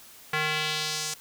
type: tone with band-pass filter sweep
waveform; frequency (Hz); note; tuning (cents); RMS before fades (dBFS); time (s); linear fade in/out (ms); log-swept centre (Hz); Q
square; 154.1; D#3; -16; -29; 0.33-1.14; 5; 1900 to 7100; 1.5
effects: white hiss -50 dBFS RMS until 1.2 s